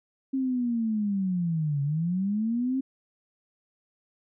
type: linear two-way sweep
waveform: sine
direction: down then up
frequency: 270 to 138.59 to 270 Hz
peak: -24 dBFS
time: 0.33-2.81 s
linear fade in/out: 10 ms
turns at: 1.82 s
effects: none